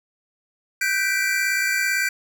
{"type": "chord", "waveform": "square", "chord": "G major seventh", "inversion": "third", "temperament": "equal with one note detuned", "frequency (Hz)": [1510.2, 1568, 1975.5, 2349], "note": ["F#6", "G6", "B6", "D7"], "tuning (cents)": [35, 0, 0, 0], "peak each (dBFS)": [-28, -25, -28, -25], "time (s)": [0.81, 2.09], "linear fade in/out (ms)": 5, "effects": []}